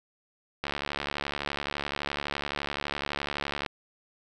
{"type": "click train", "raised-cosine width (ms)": 0.3, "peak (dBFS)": -14, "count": 218, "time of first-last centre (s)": [0.64, 3.662], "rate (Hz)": 71.8, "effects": []}